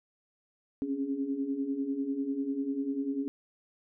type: tone cluster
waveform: sine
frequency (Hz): 268.2 / 278.3 / 414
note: C4 / C#4 / G#4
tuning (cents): +43 / +7 / -5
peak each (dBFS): -36 / -31 / -40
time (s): 0.82-3.28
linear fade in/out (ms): 0
effects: none